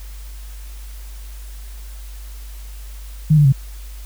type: tone with pitch steps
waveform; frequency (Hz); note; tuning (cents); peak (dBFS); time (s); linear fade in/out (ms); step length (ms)
sine; 154.1 / 147.2 / 135.3; D#3 / D3 / C#3; -16 / +4 / -42; -8; 3.3-3.525; 10; 75
effects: added 50 Hz sine -31 dBFS peak until 4.05 s + white hiss -45 dBFS RMS until 4.05 s